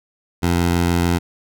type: tone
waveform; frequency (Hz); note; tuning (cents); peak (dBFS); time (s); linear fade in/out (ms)
15% pulse; 86.6; F2; -14; -9; 0.42-1.19; 20
effects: none